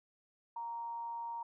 sine tone with amplitude modulation, 932 Hz, A#5, 1 cent flat, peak -37 dBFS, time 0.56-1.43 s, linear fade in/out 5 ms, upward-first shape sine, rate 210 Hz, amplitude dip 30%, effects none

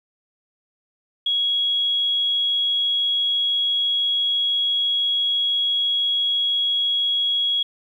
sine tone, 3322 Hz, G#7, in tune, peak -18 dBFS, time 1.26-7.63 s, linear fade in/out 5 ms, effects 9-bit

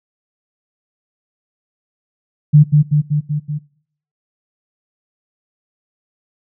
sine tone with echo, 148.9 Hz, D3, 24 cents sharp, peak -3 dBFS, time 2.53-2.64 s, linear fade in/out 20 ms, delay 190 ms, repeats 5, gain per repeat -3 dB, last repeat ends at 3.59 s, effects noise-tail reverb RT60 0.6 s tail -23 dB re dry

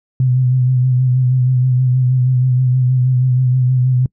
sine tone with vibrato, 127.3 Hz, C3, 47 cents flat, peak -10 dBFS, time 0.2-4.06 s, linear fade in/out 2 ms, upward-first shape sine, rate 6.3 Hz, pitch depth 37 cents each way, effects noise-tail reverb RT60 0.1 s tail -25 dB re dry

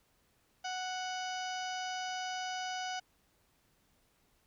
harmonic tone with a mistuned harmonic, 740 Hz, F#5, in tune, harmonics 1 / 2 / 3 / 4 / 5 / 6 / 7 / 8 / 9, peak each -38 / -43 / -49 / -45 / -54 / -54 / -49 / -49 / -57 dBFS, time 0.64-3 s, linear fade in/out 10 ms, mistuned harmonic 7, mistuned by -83 cents, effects pink hiss -72 dBFS RMS until 4.46 s

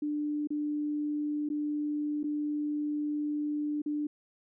sine tone with dropouts, 296.9 Hz, D4, 19 cents sharp, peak -29 dBFS, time 0.02-4.07 s, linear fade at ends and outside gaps 5 ms, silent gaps 0.473-0.504 / 1.49-1.5 / 2.232-2.24 / 3.819-3.86 s, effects none

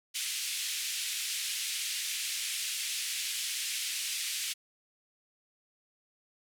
pink band-pass noise, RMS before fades -35 dBFS, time 0.14-4.54 s, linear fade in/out 20 ms, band 2400 to 12000 Hz, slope 24 dB/octave, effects none

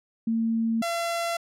sine / sawtooth tone pair in turn, 226.7 / 679.3 Hz, A#3 / F5, -48 / -48 cents, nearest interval octave + perfect fifth, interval 1900 cents, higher second, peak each -22 / -22 dBFS, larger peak neither, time 0.27-0.82 / 0.82-1.37 s, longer neither, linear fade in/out 5 ms, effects low-pass 12000 Hz 12 dB/octave

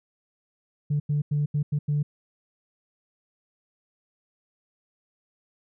sine tone bursts at uneven times, 146.83 Hz, D3, in tune, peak -20 dBFS, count 6, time 0.9-1 / 1.09-1.22 / 1.31-1.46 / 1.54-1.63 / 1.72-1.79 / 1.88-2.03 s, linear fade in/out 10 ms, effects tanh soft clip ceiling -18 dBFS

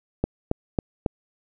click train, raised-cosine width 2 ms, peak -8 dBFS, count 4, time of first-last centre 0.24-1.062 s, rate 3.65 Hz, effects none

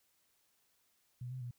sine tone with pitch steps, 123.4 / 128.9 / 121.8 Hz, B2 / C3 / B2, -1 / -26 / -24 cents, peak -40 dBFS, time 1.21-1.51 s, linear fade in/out 5 ms, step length 100 ms, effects white hiss -75 dBFS RMS until 1.58 s

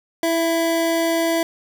square tone pair together, 329.9 / 665 Hz, E4 / E5, +1 / +15 cents, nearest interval octave, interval 1214 cents, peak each -21 dBFS, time 0.23-1.43 s, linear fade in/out 2 ms, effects 9-bit

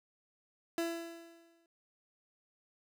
30% pulse tone with exponential decay, 335 Hz, E4, 28 cents sharp, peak -28 dBFS, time 0.78-1.66 s, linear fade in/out 1 ms, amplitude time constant 190 ms, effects none

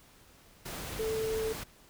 sine tone in noise, 441.2 Hz, A4, 5 cents sharp, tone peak -30 dBFS, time 0.99-1.53 s, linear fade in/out 10 ms, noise pink, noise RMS -40 dBFS, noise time 0.65-1.64 s, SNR +7 dB, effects pink hiss -59 dBFS RMS until 1.89 s

